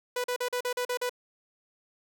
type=tone bursts; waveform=sawtooth; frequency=493.9 Hz; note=B4; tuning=in tune; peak=-24 dBFS; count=8; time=0.16-1.095 s; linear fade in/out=5 ms; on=81 ms; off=41 ms; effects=none